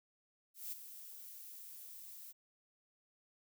violet noise with ADSR envelope, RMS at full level -42 dBFS, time 0.54-2.33 s, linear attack 180 ms, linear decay 19 ms, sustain -10 dB, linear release 26 ms, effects none

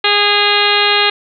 harmonic tone with a mistuned harmonic, 411.4 Hz, G#4, 16 cents flat, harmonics 1 / 2 / 3 / 4 / 5 / 6 / 7 / 8 / 9 / 10, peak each -19 / -19 / -19 / -19 / -19 / -19 / -19 / -19 / -19 / -19 dBFS, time 0.04-1.1 s, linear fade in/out 5 ms, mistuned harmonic 7, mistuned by -25 cents, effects none

